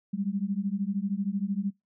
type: beating tone pair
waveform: sine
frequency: 192.4 / 205.4 Hz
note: G3 / G#3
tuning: -32 / -19 cents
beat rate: 13 Hz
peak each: -30 dBFS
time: 0.13-1.71 s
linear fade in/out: 10 ms
effects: noise-tail reverb RT60 0.2 s tail -24 dB re dry